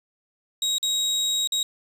30% pulse tone with dropouts, 3800 Hz, A#7, 33 cents sharp, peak -19 dBFS, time 0.62-1.63 s, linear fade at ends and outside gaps 2 ms, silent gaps 0.783-0.828 / 1.474-1.521 s, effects resampled to 32000 Hz + 8-bit

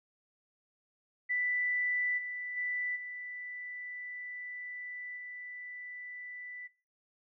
sine tone with level steps, 1981 Hz, B6, 5 cents sharp, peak -29 / -37 / -32 / -40 / -42 dBFS, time 1.29-6.68 s, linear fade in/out 20 ms, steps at 2.17 / 2.56 / 2.95 / 5.16 s, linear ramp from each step 20 ms, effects noise-tail reverb RT60 0.4 s tail -19 dB re dry

